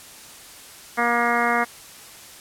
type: harmonic tone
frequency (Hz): 237.6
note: A#3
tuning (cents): +33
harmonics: 1 / 2 / 3 / 4 / 5 / 6 / 7 / 8 / 9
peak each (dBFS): -28 / -28 / -24 / -28 / -25 / -27 / -28 / -28 / -28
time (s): 0.97-1.65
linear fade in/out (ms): 20
effects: white hiss -43 dBFS RMS until 2.4 s + low-pass 12000 Hz 12 dB/octave